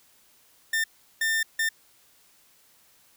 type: tone bursts at uneven times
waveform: 40% pulse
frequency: 1800 Hz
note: A6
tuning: 39 cents sharp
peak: -22 dBFS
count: 3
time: 0.73-0.84 / 1.21-1.43 / 1.59-1.69 s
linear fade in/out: 5 ms
effects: white hiss -60 dBFS RMS until 3.16 s